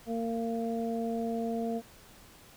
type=harmonic tone; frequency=229.4 Hz; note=A#3; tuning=28 cents flat; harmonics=1 / 2 / 3; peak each=-32 / -35 / -37 dBFS; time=0.06-1.82 s; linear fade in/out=50 ms; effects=pink hiss -55 dBFS RMS until 2.56 s